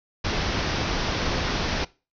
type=low-pass noise; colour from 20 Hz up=pink; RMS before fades=-26 dBFS; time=0.24-1.85 s; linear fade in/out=10 ms; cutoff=5900 Hz; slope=96 dB/octave; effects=noise-tail reverb RT60 0.3 s tail -21 dB re dry